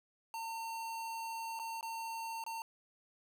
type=tone with dropouts; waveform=square; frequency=908 Hz; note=A#5; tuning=46 cents flat; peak=-40 dBFS; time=0.34-2.62 s; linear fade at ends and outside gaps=1 ms; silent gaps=1.591-1.597 / 1.81-1.828 / 2.439-2.464 s; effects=none